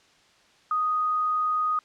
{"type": "tone", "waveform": "sine", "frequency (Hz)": 1244.5, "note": "D#6", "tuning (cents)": 0, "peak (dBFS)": -22, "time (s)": [0.71, 1.79], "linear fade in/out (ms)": 2, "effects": ["white hiss -59 dBFS RMS until 1.84 s", "low-pass 5000 Hz 12 dB/octave"]}